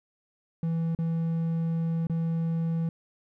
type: tone with dropouts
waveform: triangle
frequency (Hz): 164.81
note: E3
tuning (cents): 0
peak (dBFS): -23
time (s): 0.63-2.89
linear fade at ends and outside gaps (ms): 2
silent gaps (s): 0.95-0.988 / 2.07-2.097
effects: none